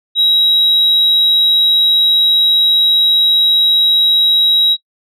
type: tone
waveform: sine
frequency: 3845 Hz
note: B7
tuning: 47 cents flat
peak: -6 dBFS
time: 0.15-4.77 s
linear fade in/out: 50 ms
effects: noise-tail reverb RT60 0.1 s tail -24 dB re dry + tanh soft clip ceiling -5 dBFS